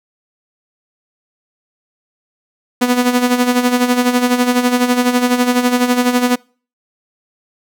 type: tone with tremolo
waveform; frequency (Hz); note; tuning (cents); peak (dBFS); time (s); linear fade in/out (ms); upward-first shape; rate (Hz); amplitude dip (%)
sawtooth; 246.9; B3; 0; -5; 2.81-6.36; 10; sine; 12; 65
effects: noise-tail reverb RT60 0.4 s tail -26 dB re dry